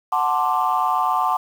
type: chord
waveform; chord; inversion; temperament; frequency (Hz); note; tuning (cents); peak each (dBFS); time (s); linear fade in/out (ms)
sine; D dominant seventh; first; equal; 740 / 880 / 1046.5 / 1174.7; F#5 / A5 / C6 / D6; 0 / 0 / 0 / 0; -22; 0.12-1.37; 5
effects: tanh soft clip ceiling -9 dBFS + 7-bit